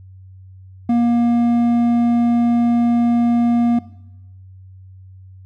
sine tone with hard clipping, 236.8 Hz, A#3, 27 cents sharp, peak -14 dBFS, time 0.89-3.79 s, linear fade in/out 5 ms, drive 6 dB, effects noise-tail reverb RT60 0.9 s tail -18 dB re dry + added 94 Hz sine -38 dBFS peak until 5.45 s

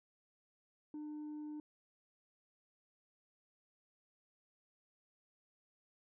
sine tone, 300.9 Hz, D4, 42 cents sharp, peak -40 dBFS, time 0.94-1.6 s, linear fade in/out 2 ms, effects tanh soft clip ceiling -42 dBFS

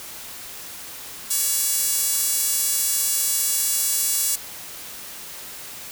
sawtooth tone with high-pass filter, 565 Hz, C#5, 33 cents sharp, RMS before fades -22 dBFS, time 1.3-4.36 s, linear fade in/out 10 ms, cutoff 8200 Hz, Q 1.2, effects white hiss -37 dBFS RMS until 5.91 s

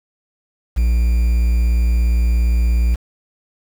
triangle tone with quantisation, 58.6 Hz, A#1, 10 cents sharp, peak -10 dBFS, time 0.76-2.96 s, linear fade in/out 20 ms, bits 6, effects none

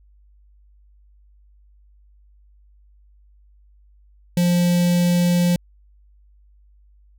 square tone with notch filter, 175.4 Hz, F3, 8 cents sharp, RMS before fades -17 dBFS, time 4.37-5.56 s, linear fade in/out 2 ms, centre 1200 Hz, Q 0.64, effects added 50 Hz sine -50 dBFS peak until 7.18 s

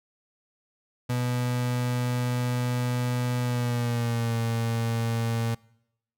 35% pulse tone with pitch glide, 123.47 to 115.2 Hz, B2 to A#2, 0 to -20 cents, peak -23 dBFS, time 1.09-5.55 s, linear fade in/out 10 ms, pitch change -120 cents, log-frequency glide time 3.41-4.37 s, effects noise-tail reverb RT60 0.8 s tail -24 dB re dry

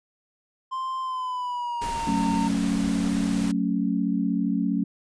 triangle tone with pitch glide, 1045 to 915 Hz, C6 to A#5, -2 to -32 cents, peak -25 dBFS, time 0.71-2.49 s, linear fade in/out 20 ms, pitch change -230 cents, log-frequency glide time 1.01-2.07 s
pink noise, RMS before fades -35 dBFS, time 1.81-3.52 s, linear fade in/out 10 ms
sine chord, F# minor, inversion none, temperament just, 185 / 222 / 277.5 Hz, F#3 / A3 / C#4, 0 / +16 / +2 cents, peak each -26 dBFS, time 2.07-4.84 s, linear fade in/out 5 ms
effects resampled to 22050 Hz

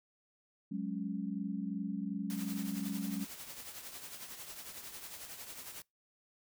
sine chord, F# suspended second, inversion none, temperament equal, 185 / 207.7 / 277.2 Hz, F#3 / G#3 / C#4, 0 / 0 / 0 cents, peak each -39 / -38 / -41 dBFS, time 0.71-3.25 s, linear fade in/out 10 ms
white noise with tremolo, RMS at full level -45 dBFS, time 2.3-5.82 s, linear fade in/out 0 ms, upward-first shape triangle, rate 11 Hz, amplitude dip 60%
effects noise-tail reverb RT60 0.2 s tail -25 dB re dry

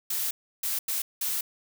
blue noise bursts at uneven times, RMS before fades -29 dBFS, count 4, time 0.1-0.31 / 0.63-0.79 / 0.88-1.02 / 1.21-1.41 s, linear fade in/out 5 ms, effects none

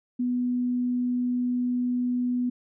sine tone, 246.9 Hz, B3, in tune, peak -23 dBFS, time 0.19-2.5 s, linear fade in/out 10 ms, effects none

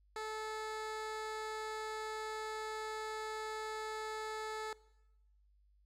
15% pulse tone with low-pass filter, 434.6 Hz, A4, 21 cents flat, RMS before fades -42 dBFS, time 0.16-4.73 s, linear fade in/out 2 ms, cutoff 8800 Hz, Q 0.58, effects noise-tail reverb RT60 0.9 s tail -19 dB re dry + added 50 Hz sine -66 dBFS peak until 5.85 s

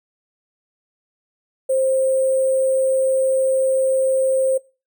sine tone with sample-and-hold, 527 Hz, C5, 12 cents sharp, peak -15 dBFS, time 1.69-4.58 s, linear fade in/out 10 ms, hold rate 8820 Hz, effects noise-tail reverb RT60 0.3 s tail -21 dB re dry

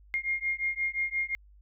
sine beating tone pair, 2126 / 2131.7 Hz, C7 / C7, +27 / +32 cents, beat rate 5.7 Hz, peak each -31 dBFS, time 0.14-1.35 s, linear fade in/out 0 ms, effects added 50 Hz sine -53 dBFS peak until 1.61 s

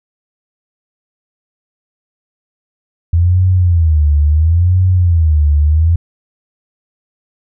sine tone with vibrato, 82.41 Hz, E2, in tune, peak -7 dBFS, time 3.13-5.96 s, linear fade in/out 5 ms, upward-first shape sine, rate 0.73 Hz, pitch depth 200 cents each way, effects none

